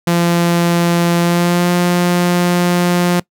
sawtooth tone with pitch glide, 171.7 to 176.32 Hz, F3 to F3, -29 to +17 cents, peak -7 dBFS, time 0.07-3.2 s, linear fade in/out 5 ms, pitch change +46 cents, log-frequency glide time 1.2-1.7 s, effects noise-tail reverb RT60 0.1 s tail -22 dB re dry

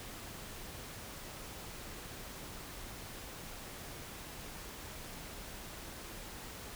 silence, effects pink hiss -47 dBFS RMS until 6.75 s

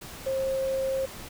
sine tone in noise, 533 Hz, C5, 32 cents sharp, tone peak -25 dBFS, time 0.26-1.06 s, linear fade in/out 10 ms, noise pink, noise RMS -42 dBFS, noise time 0.01-1.29 s, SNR +14 dB, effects none

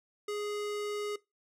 square tone, 415.3 Hz, G#4, in tune, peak -34 dBFS, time 0.28-1.16 s, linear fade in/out 5 ms, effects noise-tail reverb RT60 0.2 s tail -20 dB re dry + low-pass 11000 Hz 12 dB/octave

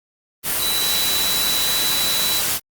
sine tone in noise, 3951 Hz, B7, in tune, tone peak -21 dBFS, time 0.58-2.43 s, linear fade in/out 50 ms, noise white, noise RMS -21 dBFS, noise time 0.43-2.6 s, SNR -3 dB, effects Opus 32 kbps

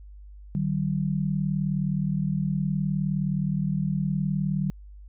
sine tone pair together, 151.28 / 190.6 Hz, D#3 / G3, -48 / -48 cents, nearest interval major third, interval 400 cents, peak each -26 dBFS, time 0.55-4.7 s, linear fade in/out 0 ms, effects added 50 Hz sine -42 dBFS peak until 5.08 s

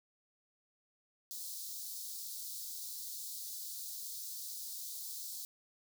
white high-pass noise, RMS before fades -44 dBFS, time 1.31-5.45 s, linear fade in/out 0 ms, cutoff 3900 Hz, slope 48 dB/octave, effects none

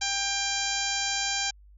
harmonic tone, 794 Hz, G5, 22 cents sharp, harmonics 1 / 2 / 3 / 4 / 5 / 6 / 7 / 8 / 9, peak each -35 / -35 / -35 / -35 / -35 / -35 / -35 / -35 / -35 dBFS, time 0.01-1.51 s, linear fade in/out 10 ms, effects added 50 Hz sine -50 dBFS peak until 1.77 s

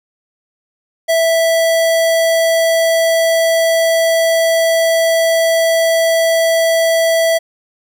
square tone, 658 Hz, E5, 3 cents flat, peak -11 dBFS, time 1.08-7.39 s, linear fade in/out 20 ms, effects none

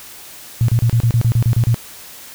sine tone bursts, 116.9 Hz, A#2, 5 cents sharp, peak -10 dBFS, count 11, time 0.61-1.744 s, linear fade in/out 0 ms, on 74 ms, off 32 ms, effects white hiss -37 dBFS RMS until 2.34 s

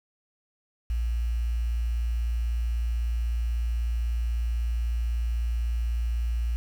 sine tone with quantisation, 58.1 Hz, A#1, 5 cents flat, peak -24 dBFS, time 0.9-6.56 s, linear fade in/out 0 ms, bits 8, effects none

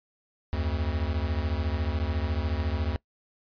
square beating tone pair, 74.1 / 88.1 Hz, D2 / F2, +16 / +16 cents, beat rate 14 Hz, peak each -29 / -31 dBFS, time 0.53-2.96 s, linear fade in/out 0 ms, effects noise-tail reverb RT60 0.1 s tail -22 dB re dry + resampled to 11025 Hz

